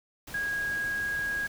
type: tone in noise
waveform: sine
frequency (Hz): 1645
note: G#6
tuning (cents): -17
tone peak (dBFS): -28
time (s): 0.34-1.47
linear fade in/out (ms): 5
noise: pink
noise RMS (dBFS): -43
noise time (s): 0.27-1.48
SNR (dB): +12
effects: none